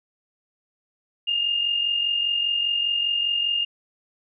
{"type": "tone pair together", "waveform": "sine", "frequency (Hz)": [2781, 2826], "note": ["F7", "F7"], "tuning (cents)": [-8, 20], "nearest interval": "unison", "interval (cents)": 28, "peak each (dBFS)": [-30, -21], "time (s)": [1.27, 3.65], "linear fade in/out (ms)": 10, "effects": []}